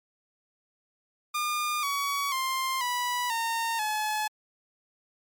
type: tone with pitch steps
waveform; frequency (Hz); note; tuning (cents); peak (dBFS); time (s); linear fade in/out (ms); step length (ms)
sawtooth; 1209 / 1128 / 1052.5 / 982 / 916.3 / 854.9; D6 / C#6 / C6 / B5 / A#5 / G#5; +50 / +30 / +10 / -10 / -30 / +50; -23; 1.34-4.28; 10; 490
effects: MP3 96 kbps